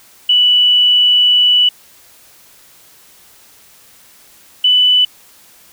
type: tone pair in turn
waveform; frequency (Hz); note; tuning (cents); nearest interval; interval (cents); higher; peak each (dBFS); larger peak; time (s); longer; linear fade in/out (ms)
sine; 2960 / 2987; F#7 / F#7; 0 / +16; unison; 16; second; -7; neither; 0.29-1.69 / 4.64-5.05; first; 5
effects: white hiss -45 dBFS RMS until 5.72 s